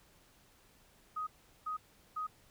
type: tone bursts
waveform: sine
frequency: 1253 Hz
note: D#6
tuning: 12 cents sharp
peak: -35 dBFS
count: 3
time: 1.16-2.27 s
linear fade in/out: 10 ms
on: 110 ms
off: 390 ms
effects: pink hiss -65 dBFS RMS until 2.5 s